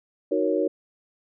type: chord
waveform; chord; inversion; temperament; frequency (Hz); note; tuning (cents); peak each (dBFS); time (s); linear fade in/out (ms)
sine; D# minor seventh; none; equal; 311.1 / 370 / 466.2 / 554.4; D#4 / F#4 / A#4 / C#5; 0 / 0 / 0 / 0; -26; 0.31-0.68; 10
effects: none